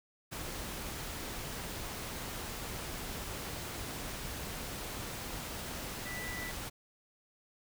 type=tone in noise; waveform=sine; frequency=1975.5 Hz; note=B6; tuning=in tune; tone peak=-41 dBFS; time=6.05-6.52 s; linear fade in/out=20 ms; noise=pink; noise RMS=-41 dBFS; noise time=0.31-6.7 s; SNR=-3 dB; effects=none